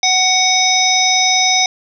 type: harmonic tone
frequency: 745 Hz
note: F#5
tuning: 12 cents sharp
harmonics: 1 / 3 / 5 / 7 / 8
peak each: -17 / -17 / -17 / -17 / -17 dBFS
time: 0.03-1.66 s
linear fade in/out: 2 ms
effects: none